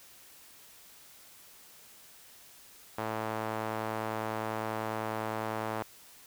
sawtooth tone with band-pass filter, 110 Hz, A2, in tune, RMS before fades -35 dBFS, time 2.98-5.83 s, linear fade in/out 5 ms, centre 900 Hz, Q 1.1, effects white hiss -55 dBFS RMS until 6.26 s

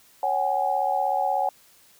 sine chord, C# suspended fourth, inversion none, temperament equal with one note detuned, 554.4 / 754.2 / 830.6 Hz, C#5 / F#5 / G#5, 0 / +33 / 0 cents, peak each -29 / -24 / -25 dBFS, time 0.23-1.49 s, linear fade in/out 2 ms, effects white hiss -56 dBFS RMS until 1.99 s

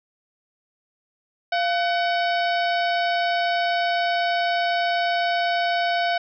harmonic tone with a mistuned harmonic, 752 Hz, F#5, 28 cents sharp, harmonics 1 / 2 / 3 / 4 / 5 / 6 / 7, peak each -21 / -27 / -31 / -33 / -35 / -37 / -38 dBFS, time 1.52-6.18 s, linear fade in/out 5 ms, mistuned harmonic 1, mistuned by -140 cents, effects none

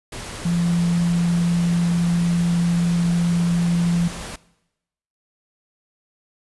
sine tone in noise, 171.9 Hz, F3, 27 cents flat, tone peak -17 dBFS, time 0.45-4.08 s, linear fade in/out 5 ms, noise pink, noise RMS -33 dBFS, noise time 0.12-4.36 s, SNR +13 dB, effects noise-tail reverb RT60 0.9 s tail -20 dB re dry + resampled to 24000 Hz

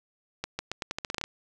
accelerating click train, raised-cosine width 0.2 ms, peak -14 dBFS, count 12, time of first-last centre 0.44-1.24 s, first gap 150 ms, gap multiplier 0.84, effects none

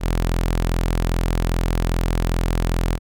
sawtooth tone, 42.49 Hz, F1, 47 cents flat, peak -14 dBFS, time 0-2.99 s, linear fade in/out 50 ms, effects none

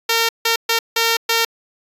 5% pulse tone bursts at uneven times, 457.8 Hz, A#4, 31 cents flat, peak -3 dBFS, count 5, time 0.09-0.29 / 0.45-0.56 / 0.69-0.79 / 0.96-1.17 / 1.29-1.45 s, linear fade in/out 5 ms, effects resampled to 32000 Hz

